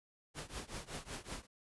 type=noise with tremolo; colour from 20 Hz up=pink; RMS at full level=-42 dBFS; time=0.34-1.47 s; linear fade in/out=50 ms; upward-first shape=triangle; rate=5.3 Hz; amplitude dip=95%; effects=resampled to 24000 Hz